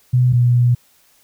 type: tone pair in turn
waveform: sine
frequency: 125.1 / 121.89 Hz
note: B2 / B2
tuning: +23 / -22 cents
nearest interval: unison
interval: 45 cents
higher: first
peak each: -10 dBFS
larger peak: neither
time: 0.13-0.33 / 0.33-0.75 s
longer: second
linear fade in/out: 10 ms
effects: white hiss -55 dBFS RMS until 1.23 s